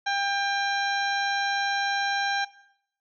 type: harmonic tone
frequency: 797 Hz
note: G5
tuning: 28 cents sharp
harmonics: 1 / 2 / 3 / 4 / 5 / 7 / 8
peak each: -27 / -28 / -37 / -39 / -34 / -40 / -45 dBFS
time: 0.06-2.45 s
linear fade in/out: 10 ms
effects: noise-tail reverb RT60 0.7 s tail -17 dB re dry